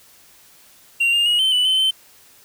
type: tone with pitch steps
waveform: triangle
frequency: 2761 / 2811 / 2892 / 3086 / 2977 / 3063 / 3084 Hz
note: F7 / F7 / F#7 / G7 / F#7 / G7 / G7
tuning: -20 / +11 / -40 / -28 / +10 / -41 / -29 cents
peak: -13 dBFS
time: 1-1.91 s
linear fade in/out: 10 ms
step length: 130 ms
effects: white hiss -50 dBFS RMS until 2.44 s